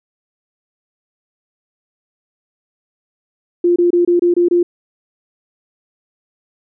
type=tone bursts; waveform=sine; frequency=349.2 Hz; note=F4; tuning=in tune; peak=-9 dBFS; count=7; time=3.64-4.63 s; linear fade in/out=5 ms; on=120 ms; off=25 ms; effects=none